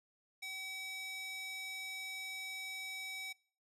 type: tone with high-pass filter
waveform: square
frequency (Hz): 762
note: G5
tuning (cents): -49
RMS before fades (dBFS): -44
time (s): 0.42-3.33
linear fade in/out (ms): 10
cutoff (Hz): 2400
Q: 1.9
effects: noise-tail reverb RT60 0.5 s tail -24 dB re dry + resampled to 32000 Hz